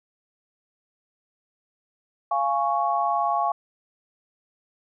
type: chord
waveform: sine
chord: Db major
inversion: first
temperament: just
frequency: 693 / 831.5 / 1108.7 Hz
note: F5 / Ab5 / Db6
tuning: -14 / +2 / 0 cents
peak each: -25 dBFS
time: 2.31-3.52 s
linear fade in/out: 5 ms
effects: none